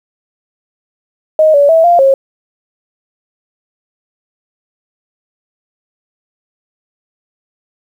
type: tone with pitch steps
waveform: sine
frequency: 625 / 571 / 652 / 695 / 541 Hz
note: D#5 / D5 / E5 / F5 / C#5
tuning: +8 / -49 / -19 / -9 / -42 cents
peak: -4 dBFS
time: 1.39-2.14 s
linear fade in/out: 2 ms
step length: 150 ms
effects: 7-bit